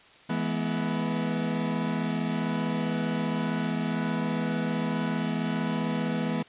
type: chord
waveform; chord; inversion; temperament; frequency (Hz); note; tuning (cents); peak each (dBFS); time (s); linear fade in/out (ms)
40% pulse; E major; none; equal with one note detuned; 164.81 / 211.6 / 246.9; E3 / G#3 / B3; 0 / +33 / 0; -30; 0.29-6.43; 10
effects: white hiss -54 dBFS RMS until 6.48 s + resampled to 8000 Hz